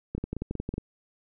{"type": "two click trains", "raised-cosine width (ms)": 3, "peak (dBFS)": [-20, -18], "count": [4, 8], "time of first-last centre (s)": [[0.18, 0.74], [0.15, 0.781]], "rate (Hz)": [5.36, 11.1], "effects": []}